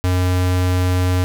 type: tone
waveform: square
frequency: 90.9 Hz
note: F#2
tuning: 30 cents flat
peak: -15 dBFS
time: 0.04-1.24 s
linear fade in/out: 0 ms
effects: none